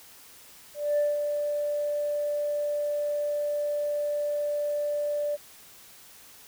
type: tone with ADSR envelope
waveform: sine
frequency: 587.3 Hz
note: D5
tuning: in tune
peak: -19 dBFS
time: 0.74-5.37 s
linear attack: 240 ms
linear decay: 180 ms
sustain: -6 dB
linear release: 27 ms
effects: tanh soft clip ceiling -19 dBFS + white hiss -51 dBFS RMS until 6.47 s

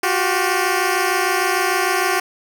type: tone pair together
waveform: 10% pulse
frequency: 358.1 / 384.7 Hz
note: F4 / G4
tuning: +43 / -33 cents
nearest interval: minor second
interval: 124 cents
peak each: -11 dBFS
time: 0.03-2.2 s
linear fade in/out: 5 ms
effects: none

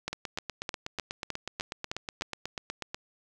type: two click trains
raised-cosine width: 0.2 ms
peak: -17 / -15 dBFS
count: 24 / 8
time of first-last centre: 0.13-2.945 / 0.08-2.221 s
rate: 8.17 / 3.27 Hz
effects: 9-bit

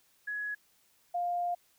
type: tone pair in turn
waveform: sine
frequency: 1680 / 702.9 Hz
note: G#6 / F5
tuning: +19 / +11 cents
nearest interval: octave + minor third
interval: 1508 cents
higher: first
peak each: -33 / -29 dBFS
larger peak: second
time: 0.27-0.55 / 1.14-1.55 s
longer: second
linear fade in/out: 10 ms
effects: white hiss -68 dBFS RMS until 1.78 s

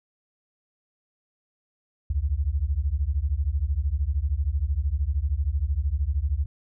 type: beating tone pair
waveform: sine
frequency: 65 / 78 Hz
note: C2 / D#2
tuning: -11 / +5 cents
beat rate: 13 Hz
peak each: -25 dBFS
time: 2.1-6.46 s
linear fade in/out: 5 ms
effects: none

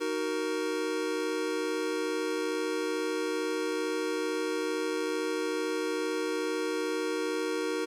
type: chord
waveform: square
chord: D# minor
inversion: none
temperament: just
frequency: 311.1 / 373.4 / 466.7 Hz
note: D#4 / F#4 / A#4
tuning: 0 / +16 / +2 cents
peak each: -35 / -35 / -33 dBFS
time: 0-7.86 s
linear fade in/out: 20 ms
effects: low-pass 9000 Hz 12 dB/octave + 10-bit

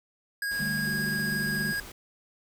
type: tone with vibrato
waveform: square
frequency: 1640 Hz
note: G#6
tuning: 22 cents flat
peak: -29 dBFS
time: 0.42-1.8 s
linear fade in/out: 2 ms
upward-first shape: sine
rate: 17 Hz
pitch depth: 8 cents each way
type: noise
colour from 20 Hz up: pink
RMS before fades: -44 dBFS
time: 0.51-1.92 s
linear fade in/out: 5 ms
type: chord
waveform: sine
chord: D suspended fourth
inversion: none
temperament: just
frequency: 146.83 / 195.78 / 220.2 Hz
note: D3 / G3 / A3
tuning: 0 / -2 / +2 cents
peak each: -35 dBFS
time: 0.59-1.73 s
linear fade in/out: 10 ms
type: tone with tremolo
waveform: triangle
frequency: 370 Hz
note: F#4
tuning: in tune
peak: -39 dBFS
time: 0.86-1.75 s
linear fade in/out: 20 ms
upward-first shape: square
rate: 15 Hz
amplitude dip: 60%
effects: none

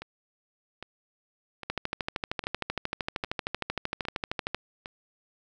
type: two click trains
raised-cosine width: 0.3 ms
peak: -22 / -13 dBFS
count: 7 / 38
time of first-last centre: 0.02-4.859 / 1.7-4.546 s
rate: 1.24 / 13 Hz
effects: none

